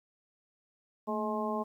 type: harmonic tone with a mistuned harmonic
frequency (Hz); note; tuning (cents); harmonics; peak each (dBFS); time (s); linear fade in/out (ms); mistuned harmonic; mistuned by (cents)
212.4; G#3; +39; 1 / 2 / 3 / 4 / 5; -35 / -37 / -37 / -38 / -37; 1.07-1.64; 20; 1; +74
effects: 11-bit